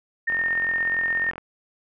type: tone with tremolo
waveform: sine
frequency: 1829 Hz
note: A#6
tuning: 33 cents flat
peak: -19 dBFS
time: 0.27-1.31 s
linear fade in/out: 10 ms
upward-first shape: triangle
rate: 17 Hz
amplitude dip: 40%
type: click train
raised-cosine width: 0.5 ms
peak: -20 dBFS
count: 48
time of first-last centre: 0.3-1.38 s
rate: 43.5 Hz
effects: none